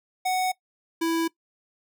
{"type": "tone pair in turn", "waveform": "square", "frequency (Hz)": [742, 329.9], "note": ["F#5", "E4"], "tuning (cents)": [5, 1], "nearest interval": "octave + major second", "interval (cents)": 1404, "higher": "first", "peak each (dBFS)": -23, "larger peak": "neither", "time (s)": [[0.25, 0.52], [1.01, 1.28]], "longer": "neither", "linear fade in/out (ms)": 10, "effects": ["noise-tail reverb RT60 0.1 s tail -20 dB re dry"]}